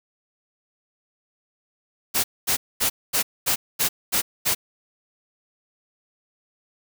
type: noise bursts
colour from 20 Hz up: white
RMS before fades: -21 dBFS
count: 8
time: 2.14-4.55 s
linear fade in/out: 20 ms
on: 100 ms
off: 230 ms
effects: none